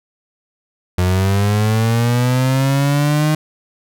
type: linear sweep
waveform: 35% pulse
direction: up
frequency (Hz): 88.8 to 154.9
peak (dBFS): -11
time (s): 0.98-3.35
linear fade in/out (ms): 5
effects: none